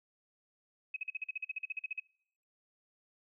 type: tone bursts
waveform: sine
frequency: 2546 Hz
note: D#7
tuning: 39 cents sharp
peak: -34 dBFS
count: 16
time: 0.94-1.999 s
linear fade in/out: 5 ms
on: 24 ms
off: 45 ms
effects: noise-tail reverb RT60 0.7 s tail -26 dB re dry